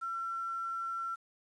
sine tone with quantisation, 1353 Hz, E6, 45 cents sharp, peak -34 dBFS, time 0.01-1.16 s, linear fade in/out 20 ms, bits 10, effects resampled to 24000 Hz

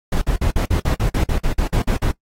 brown noise bursts, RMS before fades -17 dBFS, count 14, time 0.12-2.114 s, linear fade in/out 5 ms, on 96 ms, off 50 ms, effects noise-tail reverb RT60 0.1 s tail -20 dB re dry + AAC 48 kbps

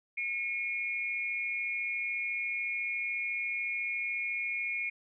sine tone pair together, 2181 / 2415 Hz, C#7 / D7, -29 / +48 cents, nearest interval major second, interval 177 cents, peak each -34 / -34 dBFS, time 0.17-4.9 s, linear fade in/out 10 ms, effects none

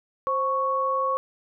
sine tone pair together, 526.4 / 1108.7 Hz, C5 / C#6, +10 / 0 cents, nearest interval octave + minor second, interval 1290 cents, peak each -27 / -23 dBFS, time 0.27-1.17 s, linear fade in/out 0 ms, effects none

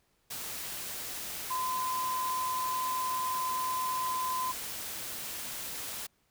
sine tone in noise, 1022 Hz, C6, 41 cents flat, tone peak -30 dBFS, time 1.5-4.52 s, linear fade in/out 10 ms, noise white, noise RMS -39 dBFS, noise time 0.3-6.07 s, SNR +6 dB, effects pink hiss -72 dBFS RMS until 6.3 s

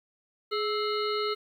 harmonic tone with a mistuned harmonic, 420 Hz, G#4, 19 cents sharp, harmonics 1 / 3 / 5 / 7 / 9 / 10, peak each -29 / -32 / -39 / -40 / -41 / -36 dBFS, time 0.51-1.35 s, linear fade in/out 20 ms, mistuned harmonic 3, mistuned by +69 cents, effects 10-bit

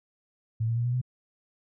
sine tone with pitch steps, 112.3 / 115.52 / 118.84 / 122.25 / 125.76 Hz, A2 / A#2 / A#2 / B2 / B2, +36 / -15 / +34 / -17 / +32 cents, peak -24 dBFS, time 0.6-1.015 s, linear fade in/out 10 ms, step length 83 ms, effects none

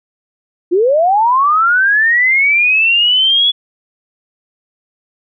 sine linear sweep, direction up, 329.6 to 3409 Hz, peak -8 dBFS, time 0.71-3.52 s, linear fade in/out 20 ms, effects none

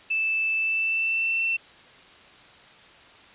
sine tone with pitch glide, 2637 to 2688 Hz, E7 to E7, 0 to +33 cents, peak -22 dBFS, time 0.1-1.57 s, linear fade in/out 10 ms, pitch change +33 cents, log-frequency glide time 0.56-1.43 s, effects white hiss -50 dBFS RMS until 3.34 s + resampled to 8000 Hz

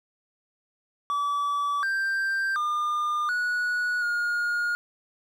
triangle tone with pitch steps, 1150 / 1576 / 1206 / 1464 / 1429 Hz, D6 / G6 / D6 / F#6 / F6, -37 / +9 / +46 / -19 / +39 cents, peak -22 dBFS, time 1.1-4.75 s, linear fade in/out 0 ms, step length 730 ms, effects none

